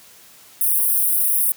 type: high-pass noise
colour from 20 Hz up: white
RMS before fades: -18 dBFS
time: 0.61-1.52 s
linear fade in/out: 2 ms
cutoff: 9100 Hz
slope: 96 dB/octave
effects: white hiss -47 dBFS RMS until 1.56 s + high-pass 60 Hz 12 dB/octave